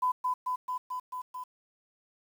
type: tone with echo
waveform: sine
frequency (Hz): 1005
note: B5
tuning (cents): +30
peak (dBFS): -24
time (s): 0.02-0.12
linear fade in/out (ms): 10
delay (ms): 220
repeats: 6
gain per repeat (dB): -2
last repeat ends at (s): 1.44
effects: 9-bit